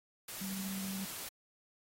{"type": "tone in noise", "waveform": "sine", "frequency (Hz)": 192.7, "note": "G3", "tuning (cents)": -29, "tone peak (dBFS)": -38, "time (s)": [0.41, 1.05], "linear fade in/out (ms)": 5, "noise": "white", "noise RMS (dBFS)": -44, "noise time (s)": [0.28, 1.29], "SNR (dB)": 3, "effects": ["AAC 48 kbps"]}